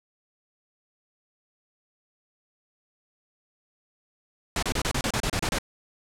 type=noise bursts; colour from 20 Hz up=pink; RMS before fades=-26 dBFS; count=11; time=4.56-5.586 s; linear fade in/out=2 ms; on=66 ms; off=30 ms; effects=low-pass 9000 Hz 12 dB/octave